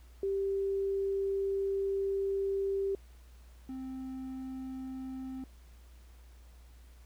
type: tone pair in turn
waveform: sine / triangle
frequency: 392 / 261.6 Hz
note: G4 / C4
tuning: 0 / 0 cents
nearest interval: perfect fifth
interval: 700 cents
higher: first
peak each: -29 / -36 dBFS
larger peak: first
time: 0.23-2.95 / 3.69-5.44 s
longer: first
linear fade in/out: 2 ms
effects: added 60 Hz sine -52 dBFS peak until 7.05 s + pink hiss -65 dBFS RMS until 7.05 s